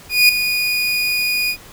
30% pulse tone with ADSR envelope, 2461 Hz, D#7, 20 cents flat, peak -4 dBFS, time 0.09-1.57 s, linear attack 200 ms, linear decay 4 ms, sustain -10 dB, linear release 75 ms, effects pink hiss -41 dBFS RMS until 1.72 s

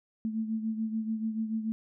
sine beating tone pair, 220 / 226.9 Hz, A3 / A#3, 0 / -47 cents, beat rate 6.9 Hz, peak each -30 / -37 dBFS, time 0.25-1.72 s, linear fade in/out 0 ms, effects none

